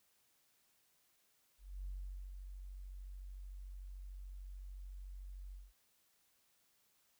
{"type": "tone with ADSR envelope", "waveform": "sine", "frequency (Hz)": 46.77, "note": "F#1", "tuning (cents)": 19, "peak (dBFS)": -40, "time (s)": [1.58, 5.73], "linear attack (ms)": 270, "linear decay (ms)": 460, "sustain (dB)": -6, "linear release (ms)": 200, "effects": ["tanh soft clip ceiling -36 dBFS", "white hiss -75 dBFS RMS until 7.19 s"]}